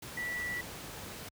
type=tone in noise; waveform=sine; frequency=1955 Hz; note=B6; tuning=18 cents flat; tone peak=-34 dBFS; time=0.17-0.61 s; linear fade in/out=5 ms; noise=pink; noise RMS=-44 dBFS; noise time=0.02-1.29 s; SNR=+7 dB; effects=high-pass 60 Hz 12 dB/octave